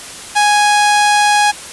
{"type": "tone", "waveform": "sawtooth", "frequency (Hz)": 830, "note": "G#5", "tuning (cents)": -1, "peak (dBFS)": -5, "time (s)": [0.35, 1.52], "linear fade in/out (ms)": 20, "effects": ["white hiss -30 dBFS RMS until 1.72 s", "resampled to 24000 Hz"]}